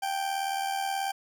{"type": "tone with amplitude modulation", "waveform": "40% pulse", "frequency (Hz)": 784, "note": "G5", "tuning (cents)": 0, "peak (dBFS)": -25, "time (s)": [0.02, 1.12], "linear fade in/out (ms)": 10, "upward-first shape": "sine", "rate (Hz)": 78.5, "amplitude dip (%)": 55, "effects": []}